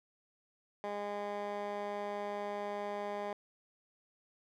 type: tone with band-pass filter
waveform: 15% pulse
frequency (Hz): 204.7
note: G#3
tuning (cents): -25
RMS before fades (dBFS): -39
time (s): 0.84-3.33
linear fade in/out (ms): 0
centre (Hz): 830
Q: 0.96
effects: none